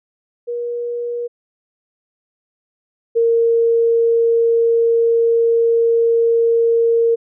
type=tone pair in turn; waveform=sine; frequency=477.6 / 462.1 Hz; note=A#4 / A#4; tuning=+42 / -15 cents; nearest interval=minor second; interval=57 cents; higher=first; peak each=-20 / -11 dBFS; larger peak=second; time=0.47-1.28 / 3.15-7.16 s; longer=second; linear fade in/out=20 ms; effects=none